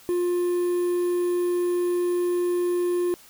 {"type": "tone with quantisation", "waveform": "triangle", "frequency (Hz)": 353.4, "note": "F4", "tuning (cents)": 21, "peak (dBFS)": -19, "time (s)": [0.09, 3.14], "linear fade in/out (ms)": 0, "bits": 7, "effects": ["white hiss -51 dBFS RMS until 3.29 s"]}